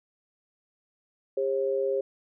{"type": "tone pair together", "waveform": "sine", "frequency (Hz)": [401.9, 538.2], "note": ["G4", "C5"], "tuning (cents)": [43, 49], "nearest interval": "perfect fourth", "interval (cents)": 506, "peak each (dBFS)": -27, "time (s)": [1.37, 2.01], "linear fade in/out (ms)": 5, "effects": []}